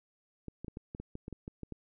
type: clicks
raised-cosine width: 3 ms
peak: -28 dBFS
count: 12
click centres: 0.483 / 0.646 / 0.682 / 0.771 / 0.949 / 1 / 1.154 / 1.281 / 1.327 / 1.479 / 1.633 / 1.723 s
effects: none